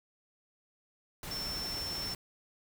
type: tone in noise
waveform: sine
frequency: 5390 Hz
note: E8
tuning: 38 cents sharp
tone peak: -36 dBFS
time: 1.31-2.14 s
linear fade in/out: 2 ms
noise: pink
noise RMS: -42 dBFS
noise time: 1.23-2.15 s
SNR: +3 dB
effects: none